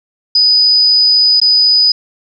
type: tone with dropouts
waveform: sine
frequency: 4978 Hz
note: D#8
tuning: in tune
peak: -6 dBFS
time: 0.35-1.92 s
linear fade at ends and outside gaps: 5 ms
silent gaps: 1.401-1.415 s
effects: none